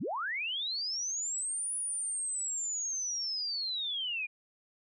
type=linear two-way sweep; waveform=sine; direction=up then down; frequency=103.1 to 9860 to 2383 Hz; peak=-32 dBFS; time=0-4.27 s; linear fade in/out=20 ms; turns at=1.74 s; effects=none

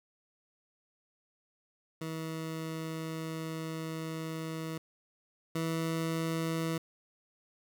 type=tone pair in turn; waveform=20% pulse; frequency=160.7 / 163.04 Hz; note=E3 / E3; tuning=-44 / -19 cents; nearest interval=unison; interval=25 cents; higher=second; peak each=-31 / -26 dBFS; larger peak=second; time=2.01-4.78 / 5.55-6.78 s; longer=first; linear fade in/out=5 ms; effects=none

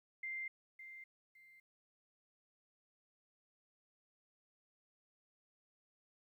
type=tone with echo; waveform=sine; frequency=2093 Hz; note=C7; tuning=in tune; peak=-40 dBFS; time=0.23-0.48 s; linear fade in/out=5 ms; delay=560 ms; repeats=2; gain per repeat=-10 dB; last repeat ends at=1.6 s; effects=13-bit

